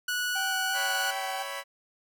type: tone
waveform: sawtooth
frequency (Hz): 1471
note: F#6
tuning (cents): -11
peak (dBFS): -24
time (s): 0.08-1.11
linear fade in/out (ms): 5
type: tone with vibrato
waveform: 40% pulse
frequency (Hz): 769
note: G5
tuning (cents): -33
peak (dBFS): -32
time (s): 0.35-1.43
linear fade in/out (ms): 10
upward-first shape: square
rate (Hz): 2.9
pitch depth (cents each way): 10
type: chord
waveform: 15% pulse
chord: C# half-diminished seventh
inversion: none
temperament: equal with one note detuned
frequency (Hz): 556.3 / 659.3 / 784 / 987.8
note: C#5 / E5 / G5 / B5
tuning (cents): +6 / 0 / 0 / 0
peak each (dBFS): -31 / -37 / -37 / -32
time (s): 0.73-1.64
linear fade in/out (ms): 50
effects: none